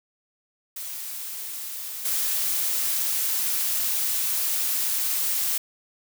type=noise with level steps; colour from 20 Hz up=blue; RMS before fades=-34 / -25 dBFS; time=0.76-5.58 s; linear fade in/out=5 ms; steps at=2.05 s; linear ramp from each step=5 ms; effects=none